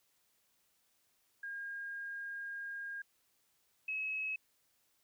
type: tone pair in turn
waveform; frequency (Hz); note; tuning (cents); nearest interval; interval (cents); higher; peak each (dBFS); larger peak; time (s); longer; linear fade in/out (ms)
sine; 1619 / 2570; G#6 / E7; -45 / -45; minor sixth; 800; second; -40 / -35; second; 1.43-3.02 / 3.88-4.36; first; 5
effects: white hiss -75 dBFS RMS until 5.03 s